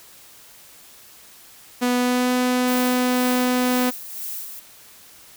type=tone with pitch glide; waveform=sawtooth; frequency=246.9 to 250.2 Hz; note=B3 to B3; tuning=0 to +23 cents; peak=-14 dBFS; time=1.81-3.91 s; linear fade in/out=20 ms; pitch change=+23 cents; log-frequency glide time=1.96-2.33 s
type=noise with tremolo; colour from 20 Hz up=violet; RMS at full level=-30 dBFS; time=2.67-4.6 s; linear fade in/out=10 ms; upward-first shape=sine; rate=2 Hz; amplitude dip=55%
effects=white hiss -47 dBFS RMS until 5.36 s